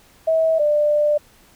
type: tone pair in turn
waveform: sine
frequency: 645 / 594.5 Hz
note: E5 / D5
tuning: -38 / +21 cents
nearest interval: minor second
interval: 141 cents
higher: first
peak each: -14 dBFS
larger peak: neither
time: 0.27-0.59 / 0.59-1.18 s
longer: second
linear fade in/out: 10 ms
effects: pink hiss -52 dBFS RMS until 1.55 s